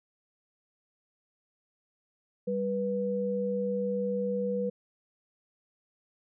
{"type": "tone pair together", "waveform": "sine", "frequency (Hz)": [196, 489.3], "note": ["G3", "B4"], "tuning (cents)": [0, -16], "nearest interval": "octave + major third", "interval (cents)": 1584, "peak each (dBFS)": [-32, -29], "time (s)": [2.47, 4.7], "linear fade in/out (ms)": 10, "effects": []}